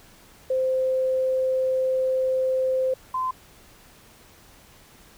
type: tone pair in turn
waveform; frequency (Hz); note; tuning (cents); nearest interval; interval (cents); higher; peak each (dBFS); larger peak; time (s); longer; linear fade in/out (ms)
sine; 520 / 1028.6; C5 / C6; -11 / -30; octave; 1181; second; -20 / -23; first; 0.5-2.94 / 3.14-3.31; first; 5
effects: pink hiss -52 dBFS RMS until 5.17 s